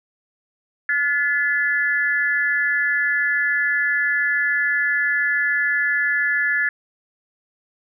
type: tone with amplitude modulation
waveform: sine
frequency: 1720 Hz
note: A6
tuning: 40 cents flat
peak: -13 dBFS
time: 0.89-6.69 s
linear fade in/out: 2 ms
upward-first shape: sine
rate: 293 Hz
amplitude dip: 90%
effects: none